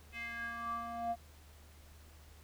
square tone with band-pass filter sweep, 233.3 Hz, A#3, 2 cents sharp, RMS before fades -40 dBFS, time 0.12-1.16 s, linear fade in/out 50 ms, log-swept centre 2400 to 680 Hz, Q 6.7, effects added 75 Hz sine -56 dBFS peak until 2.43 s + pink hiss -62 dBFS RMS until 2.43 s

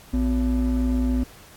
triangle ring-modulated tone, 155.56 Hz, D#3, in tune, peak -14 dBFS, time 0.13-1.24 s, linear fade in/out 10 ms, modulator 97.9 Hz, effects pink hiss -48 dBFS RMS until 1.56 s + AAC 64 kbps

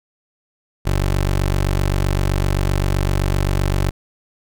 20% pulse tone, 47.75 Hz, G1, 45 cents flat, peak -11 dBFS, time 0.85-3.91 s, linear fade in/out 20 ms, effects none

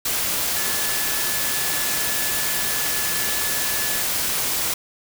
sine tone in noise, 1723 Hz, A6, 37 cents flat, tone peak -32 dBFS, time 0.56-4.03 s, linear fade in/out 5 ms, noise white, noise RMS -23 dBFS, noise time 0.05-4.74 s, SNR -12 dB, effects none

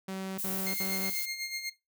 sawtooth tone bursts, 190.7 Hz, G3, 47 cents flat, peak -31 dBFS, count 3, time 0.08-1.1 s, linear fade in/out 5 ms, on 300 ms, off 60 ms
violet noise, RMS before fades -35 dBFS, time 0.38-1.26 s, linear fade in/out 10 ms
20% pulse tone with tremolo, 2124 Hz, C7, 25 cents sharp, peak -27 dBFS, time 0.66-1.7 s, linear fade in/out 10 ms, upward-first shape sine, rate 8.1 Hz, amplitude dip 65%
effects noise-tail reverb RT60 0.2 s tail -17 dB re dry

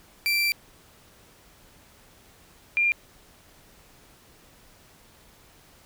30% pulse / sine tone pair in turn, 2349 / 2396 Hz, D7 / D7, 0 / +34 cents, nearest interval unison, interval 34 cents, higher second, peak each -19 dBFS, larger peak neither, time 0.26-0.52 / 2.77-2.92 s, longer first, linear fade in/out 0 ms, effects pink hiss -55 dBFS RMS until 5.85 s

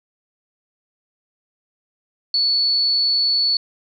sine tone, 4435 Hz, C#8, in tune, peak -15 dBFS, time 2.34-3.57 s, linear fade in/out 2 ms, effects none

